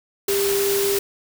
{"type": "tone in noise", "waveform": "sine", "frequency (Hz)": 398.2, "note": "G4", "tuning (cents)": 27, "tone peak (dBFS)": -19, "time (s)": [0.28, 0.99], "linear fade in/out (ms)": 5, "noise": "white", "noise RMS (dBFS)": -25, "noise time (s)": [0.28, 0.99], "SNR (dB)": 3, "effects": []}